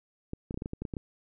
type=clicks; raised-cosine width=3 ms; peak=-22 dBFS; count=11; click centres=0.334 / 0.509 / 0.543 / 0.575 / 0.621 / 0.659 / 0.734 / 0.82 / 0.852 / 0.938 / 0.968 s; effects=none